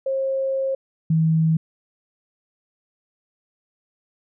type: tone pair in turn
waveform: sine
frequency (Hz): 536 / 160.6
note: C5 / E3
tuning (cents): +42 / -45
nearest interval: octave + major sixth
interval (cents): 2087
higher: first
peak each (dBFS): -20 / -15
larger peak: second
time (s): 0.06-0.75 / 1.1-1.57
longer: first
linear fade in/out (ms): 5
effects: none